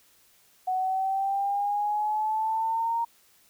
sine exponential sweep, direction up, 740 to 932.3 Hz, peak -24 dBFS, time 0.67-3.05 s, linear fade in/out 10 ms, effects white hiss -61 dBFS RMS until 3.49 s

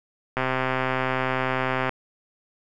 click train, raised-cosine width 0.5 ms, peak -9 dBFS, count 199, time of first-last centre 0.37-1.893 s, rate 130 Hz, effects none

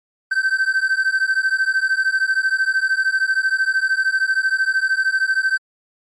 triangle beating tone pair, 1541 / 1554 Hz, G6 / G6, -30 / -16 cents, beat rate 13 Hz, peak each -17 dBFS, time 0.31-5.58 s, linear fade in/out 10 ms, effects MP3 48 kbps

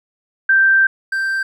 sine / triangle tone pair in turn, 1568 / 1568 Hz, G6 / G6, 0 / 0 cents, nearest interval unison, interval 0 cents, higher neither, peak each -9 / -15 dBFS, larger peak first, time 0.49-0.87 / 1.12-1.43 s, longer first, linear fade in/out 5 ms, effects none

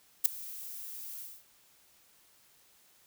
violet noise with ADSR envelope, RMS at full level -20 dBFS, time 0.24-1.44 s, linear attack 16 ms, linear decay 5 ms, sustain -23 dB, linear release 240 ms, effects white hiss -64 dBFS RMS until 3.06 s

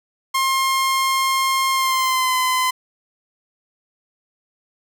sawtooth tone with pitch glide, 1065 to 1022.8 Hz, C6 to C6, +30 to -40 cents, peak -13 dBFS, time 0.34-2.71 s, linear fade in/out 10 ms, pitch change -70 cents, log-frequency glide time 1.72-2.35 s, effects none

